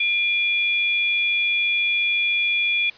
sine tone pair together, 2400 / 3394 Hz, D7 / G#7, +37 / +37 cents, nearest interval tritone, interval 600 cents, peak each -19 / -25 dBFS, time 0-2.9 s, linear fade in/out 5 ms, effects white hiss -47 dBFS RMS until 2.97 s + resampled to 11025 Hz

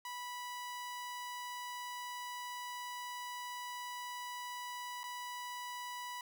sawtooth tone with dropouts, 983 Hz, B5, 8 cents flat, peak -38 dBFS, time 0.05-6.21 s, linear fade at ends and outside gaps 2 ms, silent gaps 5.033-5.039 s, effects none

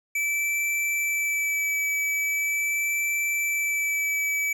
square tone with vibrato, 2311 Hz, D7, 28 cents flat, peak -24 dBFS, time 0.15-4.53 s, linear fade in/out 5 ms, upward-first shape sine, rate 0.41 Hz, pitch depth 13 cents each way, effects none

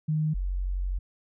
sine tone pair in turn, 154.6 / 45.96 Hz, D#3 / F#1, -11 / -11 cents, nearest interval octave + major sixth, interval 2100 cents, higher first, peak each -23 / -26 dBFS, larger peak first, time 0.08-0.34 / 0.34-0.99 s, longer second, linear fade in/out 10 ms, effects none

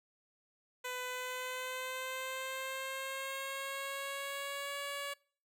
10% pulse tone with pitch glide, 501 to 565.6 Hz, B4 to C#5, +25 to +35 cents, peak -30 dBFS, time 0.84-5.14 s, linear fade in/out 10 ms, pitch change +210 cents, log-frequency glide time 1.05-4.78 s, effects noise-tail reverb RT60 0.5 s tail -25 dB re dry

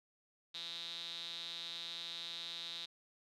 sawtooth tone with band-pass filter, 169 Hz, E3, 43 cents sharp, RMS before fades -45 dBFS, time 0.54-2.86 s, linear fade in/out 10 ms, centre 3800 Hz, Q 9.8, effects none

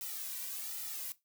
blue noise with flanger, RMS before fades -41 dBFS, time 0.01-1.12 s, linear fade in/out 0 ms, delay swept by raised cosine 1.8 to 2.35 ms, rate 1.3 Hz, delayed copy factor -0.95, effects noise-tail reverb RT60 0.2 s tail -17 dB re dry

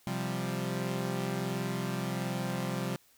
sawtooth chord, C suspended fourth, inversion none, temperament equal, 130.81 / 174.61 / 196 Hz, C3 / F3 / G3, 0 / 0 / 0 cents, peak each -32 dBFS, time 0.07-2.96 s, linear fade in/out 0 ms, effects white hiss -64 dBFS RMS until 3.17 s

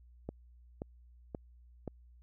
click train, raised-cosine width 2 ms, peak -25 dBFS, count 4, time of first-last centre 0.29-1.877 s, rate 1.89 Hz, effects added 60 Hz sine -56 dBFS peak until 2.22 s

